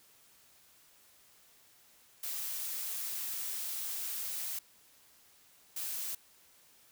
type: noise bursts at uneven times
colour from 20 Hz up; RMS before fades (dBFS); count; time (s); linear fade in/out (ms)
blue; -38; 2; 2.23-4.59 / 5.76-6.15; 5
effects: white hiss -63 dBFS RMS until 6.91 s